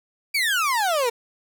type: exponential sweep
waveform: 30% pulse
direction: down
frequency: 2374 to 452.7 Hz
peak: -17 dBFS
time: 0.34-1.1 s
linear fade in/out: 10 ms
effects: none